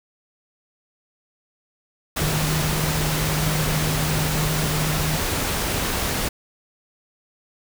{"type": "tone in noise", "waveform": "sine", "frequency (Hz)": 154.1, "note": "D#3", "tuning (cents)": -16, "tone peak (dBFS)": -23, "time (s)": [2.21, 5.17], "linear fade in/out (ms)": 10, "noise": "pink", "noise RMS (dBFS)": -24, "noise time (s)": [2.16, 6.29], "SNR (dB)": -2, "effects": []}